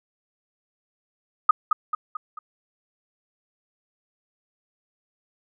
sine tone with echo, 1244.5 Hz, D#6, in tune, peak -9 dBFS, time 1.49-1.51 s, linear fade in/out 5 ms, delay 220 ms, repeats 4, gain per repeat -6 dB, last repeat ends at 2.39 s, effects none

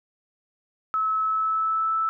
sine tone with pitch glide, 1296 to 1315.6 Hz, E6 to E6, -30 to -4 cents, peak -21 dBFS, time 0.94-2.09 s, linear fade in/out 0 ms, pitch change +26 cents, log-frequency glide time 1.18-1.94 s, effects none

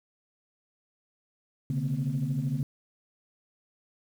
sine tone cluster, 131.7 / 144.8 / 228.9 / 253.4 Hz, C3 / D3 / A#3 / B3, +12 / -24 / -31 / +45 cents, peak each -32 / -28 / -36 / -35 dBFS, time 1.7-2.63 s, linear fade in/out 2 ms, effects tanh soft clip ceiling -19 dBFS + 9-bit

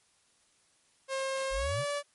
sawtooth tone with pitch glide, 535 to 576.7 Hz, C5 to D5, +38 to -32 cents, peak -27 dBFS, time 1.08-2.03 s, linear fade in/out 50 ms, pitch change +130 cents, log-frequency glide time 1.52-1.79 s
sine exponential sweep, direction up, 37.61 to 155.5 Hz, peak -33 dBFS, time 1.5-1.85 s, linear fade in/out 50 ms
effects white hiss -68 dBFS RMS until 2.14 s + MP3 48 kbps

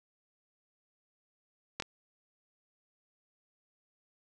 clicks, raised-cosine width 0.2 ms, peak -15 / -24 dBFS, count 2, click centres 1.8 / 1.823 s, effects none

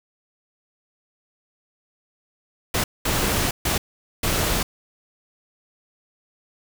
pink noise bursts at uneven times, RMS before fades -22 dBFS, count 4, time 2.74-2.84 / 3.05-3.51 / 3.65-3.78 / 4.23-4.63 s, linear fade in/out 5 ms, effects none

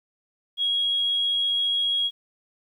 sine tone with amplitude modulation, 3302 Hz, G#7, 11 cents flat, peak -19 dBFS, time 0.57-2.11 s, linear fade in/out 50 ms, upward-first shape sine, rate 95 Hz, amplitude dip 25%, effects tanh soft clip ceiling -15 dBFS + 10-bit

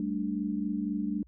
sine chord, G suspended second, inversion none, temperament equal, 196 / 220 / 293.7 Hz, G3 / A3 / D4, 0 / 0 / 0 cents, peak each -33 dBFS, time 0-1.23 s, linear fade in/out 2 ms, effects added 60 Hz sine -55 dBFS peak until 1.27 s

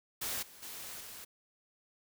white noise with level steps, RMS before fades -37 / -55 / -45 / -48 dBFS, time 0.21-1.25 s, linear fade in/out 10 ms, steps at 0.42 / 0.62 / 1 s, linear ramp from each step 10 ms, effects none

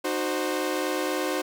sawtooth chord, C diminished, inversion first, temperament equal with one note detuned, 306 / 370 / 523.3 Hz, Eb4 / Gb4 / C5, -29 / 0 / 0 cents, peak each -26 dBFS, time 0.04-1.42 s, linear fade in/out 10 ms, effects none

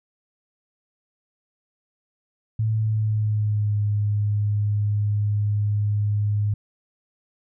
sine tone with pitch glide, 110 to 103.89 Hz, A2 to G#2, 0 to +1 cents, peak -19 dBFS, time 2.59-6.54 s, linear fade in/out 5 ms, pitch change -99 cents, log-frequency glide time 2.7-3.77 s, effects none

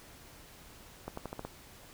accelerating click train, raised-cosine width 1 ms, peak -24 dBFS, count 6, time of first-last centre 1.08-1.45 s, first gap 94 ms, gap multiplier 0.88, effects pink hiss -54 dBFS RMS until 1.93 s

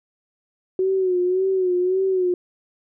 sine tone with vibrato, 370.3 Hz, F#4, 1 cent sharp, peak -17 dBFS, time 0.79-2.34 s, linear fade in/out 2 ms, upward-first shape sine, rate 1.8 Hz, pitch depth 62 cents each way, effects none

